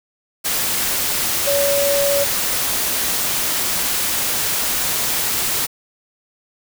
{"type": "tone in noise", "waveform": "sine", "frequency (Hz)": 565, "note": "C#5", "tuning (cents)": 33, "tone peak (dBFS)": -16, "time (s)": [1.46, 2.25], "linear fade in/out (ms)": 20, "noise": "white", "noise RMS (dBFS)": -20, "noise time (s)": [0.44, 5.67], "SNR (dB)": 1, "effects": []}